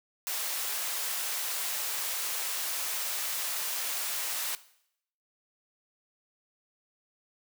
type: high-pass noise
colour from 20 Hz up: white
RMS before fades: -33 dBFS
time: 0.27-4.55 s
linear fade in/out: 0 ms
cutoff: 610 Hz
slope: 12 dB/octave
effects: noise-tail reverb RT60 0.7 s tail -17 dB re dry